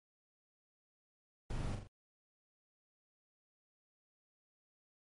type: noise with echo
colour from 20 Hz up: brown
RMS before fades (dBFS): -40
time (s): 1.5-1.75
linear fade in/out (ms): 2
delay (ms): 41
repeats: 3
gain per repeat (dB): -5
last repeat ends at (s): 1.873
effects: MP3 48 kbps